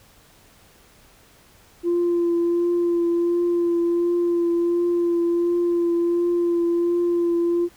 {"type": "tone with vibrato", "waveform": "sine", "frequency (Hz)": 344.5, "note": "F4", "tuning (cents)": -24, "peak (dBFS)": -16, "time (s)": [1.83, 7.69], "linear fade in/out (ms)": 50, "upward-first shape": "triangle", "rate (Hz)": 1.4, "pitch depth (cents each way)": 19, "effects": ["tanh soft clip ceiling -15 dBFS", "pink hiss -53 dBFS RMS until 7.76 s"]}